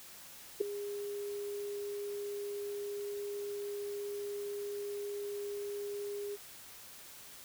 sine tone with ADSR envelope, 407.7 Hz, G#4, 32 cents flat, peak -23 dBFS, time 0.6-6.37 s, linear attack 12 ms, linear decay 5 ms, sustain -14 dB, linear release 30 ms, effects white hiss -52 dBFS RMS until 7.44 s

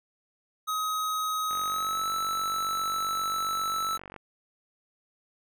square tone with pitch glide, 1265 to 1316.4 Hz, D#6 to E6, +28 to -3 cents, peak -28 dBFS, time 0.67-3.98 s, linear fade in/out 20 ms, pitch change +69 cents, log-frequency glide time 1.65-2.09 s
click train, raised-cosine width 0.5 ms, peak -27 dBFS, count 127, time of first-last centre 1.51-4.163 s, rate 47.5 Hz
effects none

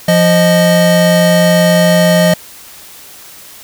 square tone pair together, 174 / 620.1 Hz, F3 / D#5, -6 / -6 cents, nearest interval octave + minor seventh, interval 2200 cents, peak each -10 dBFS, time 0.08-2.34 s, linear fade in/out 5 ms, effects white hiss -35 dBFS RMS until 3.63 s

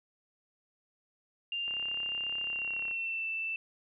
sine tone with pitch glide, 2794 to 2659 Hz, F7 to E7, 0 to +14 cents, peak -32 dBFS, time 1.52-3.56 s, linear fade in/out 2 ms, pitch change -86 cents, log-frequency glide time 2.42-3.28 s
click train, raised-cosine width 0.5 ms, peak -34 dBFS, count 43, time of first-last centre 1.68-2.912 s, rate 34.1 Hz
effects none

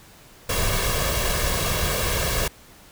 pink noise with comb filter, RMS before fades -23 dBFS, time 0.49-2.48 s, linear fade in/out 5 ms, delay 1.8 ms, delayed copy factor +0.65, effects pink hiss -49 dBFS RMS until 2.91 s

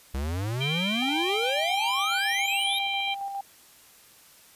square exponential sweep, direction up, 64.1 to 3887 Hz, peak -28 dBFS, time 0.14-2.79 s, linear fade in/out 5 ms
harmonic tone, 788 Hz, G5, 9 cents sharp, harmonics 3 / 4 / 5, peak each -30 / -30 / -39 dBFS, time 0.6-3.15 s, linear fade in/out 20 ms
sine tone with tremolo, 793 Hz, G5, 20 cents sharp, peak -29 dBFS, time 1.02-3.41 s, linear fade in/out 5 ms, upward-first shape square, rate 7.3 Hz, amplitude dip 35%
effects white hiss -54 dBFS RMS until 4.55 s + resampled to 32000 Hz

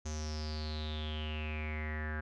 square tone with low-pass filter sweep, 76.8 Hz, D#2, 22 cents flat, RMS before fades -38 dBFS, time 0.05-2.21 s, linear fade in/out 10 ms, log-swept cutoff 6400 to 1600 Hz, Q 9.8, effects none

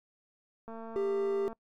click train, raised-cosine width 1 ms, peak -31 dBFS, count 193, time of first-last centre 0.68-1.53 s, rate 226 Hz
triangle tone, 396.9 Hz, G4, 22 cents sharp, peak -26 dBFS, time 0.96-1.48 s, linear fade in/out 0 ms
effects noise-tail reverb RT60 0.1 s tail -24 dB re dry + MP3 64 kbps

